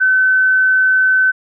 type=tone; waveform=sine; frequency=1522 Hz; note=F#6; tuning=48 cents sharp; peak=-9 dBFS; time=0-1.32 s; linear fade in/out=20 ms; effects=none